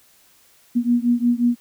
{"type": "beating tone pair", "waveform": "sine", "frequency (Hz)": [238, 243.6], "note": ["A#3", "B3"], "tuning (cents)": [36, -24], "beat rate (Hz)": 5.6, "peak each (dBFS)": [-18, -19], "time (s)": [0.75, 1.56], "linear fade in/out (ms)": 20, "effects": ["white hiss -55 dBFS RMS until 1.6 s"]}